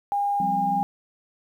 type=tone; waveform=sine; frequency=810 Hz; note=G#5; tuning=43 cents flat; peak=-21 dBFS; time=0.12-0.83 s; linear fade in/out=0 ms
type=chord; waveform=sine; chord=F suspended second; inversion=none; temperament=equal; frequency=174.61 / 196 / 261.6 Hz; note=F3 / G3 / C4; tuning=0 / 0 / 0 cents; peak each=-33 / -30 / -35 dBFS; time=0.4-0.83 s; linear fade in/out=2 ms
effects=9-bit